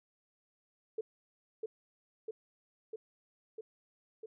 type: tone with echo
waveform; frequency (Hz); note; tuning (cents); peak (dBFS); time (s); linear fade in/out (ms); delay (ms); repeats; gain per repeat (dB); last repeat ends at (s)
sine; 440; A4; 0; -33; 0.98-1.01; 5; 650; 5; -2; 4.26
effects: none